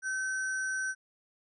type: tone with sample-and-hold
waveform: sine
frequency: 1534 Hz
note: G6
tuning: 38 cents flat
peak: -30 dBFS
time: 0.02-0.95 s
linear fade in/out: 50 ms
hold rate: 7350 Hz
effects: resampled to 24000 Hz